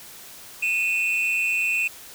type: tone pair together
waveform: triangle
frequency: 2489 / 2669 Hz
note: D#7 / E7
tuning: 0 / +21 cents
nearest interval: minor second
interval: 121 cents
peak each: -21 dBFS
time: 0.62-1.88 s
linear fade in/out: 10 ms
effects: tanh soft clip ceiling -14 dBFS + white hiss -43 dBFS RMS until 2.14 s